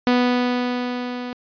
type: tone with level ramp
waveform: sawtooth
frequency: 246.9 Hz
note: B3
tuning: in tune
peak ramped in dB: -10 to -24 dBFS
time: 0.07-1.33 s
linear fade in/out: 0 ms
effects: resampled to 11025 Hz